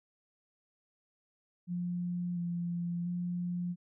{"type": "tone with vibrato", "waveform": "sine", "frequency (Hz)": 174.61, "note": "F3", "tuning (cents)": 0, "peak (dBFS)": -32, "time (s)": [1.67, 3.76], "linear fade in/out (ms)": 50, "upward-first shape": "square", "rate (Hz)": 0.72, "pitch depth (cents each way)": 17, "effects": []}